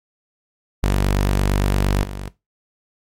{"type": "tone with level steps", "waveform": "sawtooth", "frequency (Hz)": 48.74, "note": "G1", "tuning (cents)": -9, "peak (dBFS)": [-11, -23], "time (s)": [0.83, 2.28], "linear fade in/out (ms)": 0, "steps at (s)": 2.03, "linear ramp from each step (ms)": 2, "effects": ["noise-tail reverb RT60 0.2 s tail -17 dB re dry", "MP3 64 kbps"]}